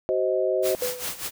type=chord; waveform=sine; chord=C diminished; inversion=second; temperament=just; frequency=376.7 / 523.3 / 627.9 Hz; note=Gb4 / C5 / Eb5; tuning=+31 / 0 / +16 cents; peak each=-25 dBFS; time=0.09-0.75 s; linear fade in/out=0 ms
type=noise with tremolo; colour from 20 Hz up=white; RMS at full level=-29 dBFS; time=0.62-1.31 s; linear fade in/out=50 ms; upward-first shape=sine; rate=5 Hz; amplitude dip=80%
type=tone with exponential decay; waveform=sine; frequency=497.8 Hz; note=B4; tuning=14 cents sharp; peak=-22 dBFS; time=0.82-1.23 s; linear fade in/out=2 ms; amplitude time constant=89 ms
effects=none